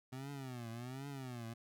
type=tone with vibrato; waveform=25% pulse; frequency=127.2 Hz; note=C3; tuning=48 cents flat; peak=-40 dBFS; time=0.12-1.54 s; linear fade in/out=10 ms; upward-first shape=triangle; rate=1.3 Hz; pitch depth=210 cents each way; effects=none